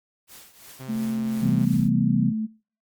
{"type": "noise with tremolo", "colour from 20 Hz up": "white", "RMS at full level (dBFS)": -44, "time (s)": [0.27, 1.91], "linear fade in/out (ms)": 50, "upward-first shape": "triangle", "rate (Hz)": 2.9, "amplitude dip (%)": 80}
{"type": "tone", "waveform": "sawtooth", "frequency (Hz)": 130.81, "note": "C3", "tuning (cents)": 0, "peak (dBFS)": -32, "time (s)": [0.79, 1.66], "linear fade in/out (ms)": 20}
{"type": "tone with vibrato", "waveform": "sine", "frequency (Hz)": 220, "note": "A3", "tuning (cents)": 0, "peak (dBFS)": -24, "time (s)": [0.88, 2.47], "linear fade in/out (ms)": 20, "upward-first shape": "sine", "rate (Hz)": 1.1, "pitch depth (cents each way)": 16}
{"type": "chord", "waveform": "sine", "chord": "C major seventh", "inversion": "none", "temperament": "equal with one note detuned", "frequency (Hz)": [130.81, 163.49, 196, 246.9], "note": ["C3", "E3", "G3", "B3"], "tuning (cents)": [0, -14, 0, 0], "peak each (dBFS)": -25, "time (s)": [1.4, 2.33], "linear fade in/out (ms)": 50}
{"effects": ["noise-tail reverb RT60 0.4 s tail -23 dB re dry", "Opus 48 kbps"]}